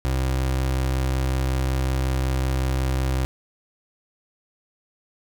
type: tone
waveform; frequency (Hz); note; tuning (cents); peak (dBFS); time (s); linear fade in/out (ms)
30% pulse; 65.41; C2; 0; -18; 0.05-3.25; 0
effects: none